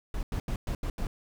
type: noise bursts at uneven times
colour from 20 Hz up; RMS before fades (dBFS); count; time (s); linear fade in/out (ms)
brown; -31; 6; 0.14-0.23 / 0.32-0.4 / 0.48-0.56 / 0.67-0.75 / 0.83-0.9 / 0.98-1.07; 2
effects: none